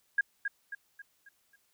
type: tone with echo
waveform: sine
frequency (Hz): 1630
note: G#6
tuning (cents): -33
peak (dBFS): -22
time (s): 0.18-0.21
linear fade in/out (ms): 5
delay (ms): 270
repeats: 5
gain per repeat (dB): -7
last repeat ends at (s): 1.56
effects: white hiss -72 dBFS RMS until 1.73 s